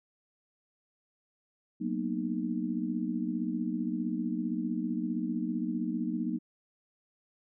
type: chord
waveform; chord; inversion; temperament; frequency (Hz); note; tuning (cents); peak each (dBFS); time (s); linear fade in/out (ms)
sine; B major seventh; second; just; 185.21 / 231.5 / 246.9 / 308.7; F#3 / A#3 / B3 / D#4; +2 / -12 / 0 / -14; -36 / -34 / -36 / -35; 1.8-6.39; 20
effects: none